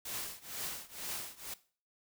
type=noise with tremolo; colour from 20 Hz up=white; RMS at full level=-38 dBFS; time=0.05-1.54 s; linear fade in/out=5 ms; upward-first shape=triangle; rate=2.1 Hz; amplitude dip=95%; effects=noise-tail reverb RT60 0.4 s tail -17 dB re dry